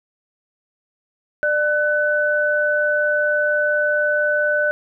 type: tone pair together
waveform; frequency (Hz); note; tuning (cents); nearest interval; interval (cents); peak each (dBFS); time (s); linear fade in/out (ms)
sine; 595.7 / 1500; D5 / F#6; +24 / +23; octave + major third; 1599; -19 / -18; 1.43-4.71; 0
effects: none